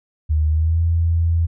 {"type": "tone with pitch glide", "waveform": "sine", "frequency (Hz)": [77, 83.49], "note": ["D#2", "E2"], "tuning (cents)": [-17, 23], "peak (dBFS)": -14, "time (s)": [0.29, 1.47], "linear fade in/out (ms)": 20, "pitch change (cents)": 140, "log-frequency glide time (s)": [0.49, 0.81], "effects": []}